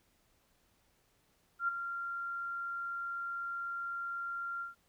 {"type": "tone with ADSR envelope", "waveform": "sine", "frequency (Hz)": 1384, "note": "F6", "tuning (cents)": -16, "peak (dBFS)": -27, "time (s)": [1.59, 4.75], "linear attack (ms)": 93, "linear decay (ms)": 10, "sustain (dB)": -9, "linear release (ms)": 140, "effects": ["pink hiss -72 dBFS RMS until 4.88 s"]}